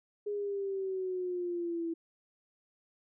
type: exponential sweep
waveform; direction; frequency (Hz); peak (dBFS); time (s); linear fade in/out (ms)
sine; down; 415.3 to 329.6; -32; 0.26-1.94; 10
effects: none